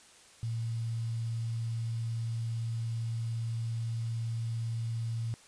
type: tone with quantisation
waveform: sine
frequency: 114.7 Hz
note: A#2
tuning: 28 cents flat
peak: -31 dBFS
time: 0.43-5.34 s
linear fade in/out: 0 ms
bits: 9
effects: white hiss -57 dBFS RMS until 5.47 s + resampled to 22050 Hz